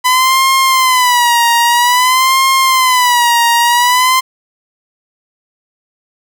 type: tone with vibrato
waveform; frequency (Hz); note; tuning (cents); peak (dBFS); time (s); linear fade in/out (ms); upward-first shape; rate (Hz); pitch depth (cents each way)
sawtooth; 1000; B5; +21; -4; 0.04-4.21; 20; sine; 0.51; 110
effects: none